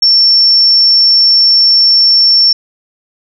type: tone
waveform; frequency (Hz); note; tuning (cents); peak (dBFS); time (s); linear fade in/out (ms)
sine; 5430; F8; -50; -4; 0.02-2.53; 5
effects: none